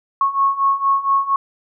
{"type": "beating tone pair", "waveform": "sine", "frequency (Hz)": [1096, 1100.3], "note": ["C#6", "C#6"], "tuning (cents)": [-20, -13], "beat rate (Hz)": 4.3, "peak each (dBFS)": [-19, -16], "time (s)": [0.21, 1.36], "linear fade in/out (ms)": 2, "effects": []}